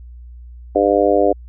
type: harmonic tone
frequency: 100.7 Hz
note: G2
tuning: 47 cents sharp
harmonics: 3 / 4 / 5 / 6 / 7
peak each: -19 / -17 / -17 / -17 / -19 dBFS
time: 0.75-1.33 s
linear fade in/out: 10 ms
effects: added 60 Hz sine -34 dBFS peak until 1.48 s